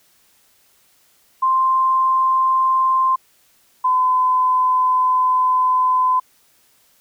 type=tone pair in turn; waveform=sine; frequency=1046.5 / 1017.3 Hz; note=C6 / C6; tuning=0 / -49 cents; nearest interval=unison; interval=49 cents; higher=first; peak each=-13 dBFS; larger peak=neither; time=1.42-3.16 / 3.84-6.2 s; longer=second; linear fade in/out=10 ms; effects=white hiss -57 dBFS RMS until 7 s